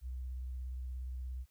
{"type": "tone with vibrato", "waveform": "sine", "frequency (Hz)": 63.3, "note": "B1", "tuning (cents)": 43, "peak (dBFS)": -38, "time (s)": [0.01, 1.46], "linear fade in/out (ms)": 50, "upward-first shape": "sine", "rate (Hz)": 17, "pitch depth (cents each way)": 45, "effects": ["white hiss -75 dBFS RMS until 1.5 s"]}